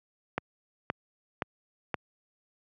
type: click train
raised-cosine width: 0.5 ms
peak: -13 dBFS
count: 4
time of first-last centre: 0.38-1.942 s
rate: 1.92 Hz
effects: high-pass 100 Hz 12 dB/octave